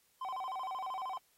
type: tone with vibrato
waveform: triangle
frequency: 887 Hz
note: A5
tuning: 14 cents sharp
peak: -35 dBFS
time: 0.21-1.18 s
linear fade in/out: 5 ms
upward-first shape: square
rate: 13 Hz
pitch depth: 270 cents each way
effects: white hiss -71 dBFS RMS until 1.37 s + AAC 48 kbps